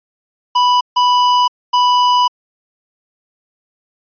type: tone bursts at uneven times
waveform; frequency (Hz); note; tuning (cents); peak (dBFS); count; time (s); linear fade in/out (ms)
square; 987.8; B5; 0; -10; 3; 0.55-0.81 / 0.96-1.48 / 1.73-2.28; 10
effects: resampled to 11025 Hz